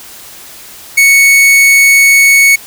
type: tone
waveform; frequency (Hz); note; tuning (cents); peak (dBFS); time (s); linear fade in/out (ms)
45% pulse; 2217; C#7; 0; -3; 0.97-2.56; 10
effects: white hiss -32 dBFS RMS until 2.66 s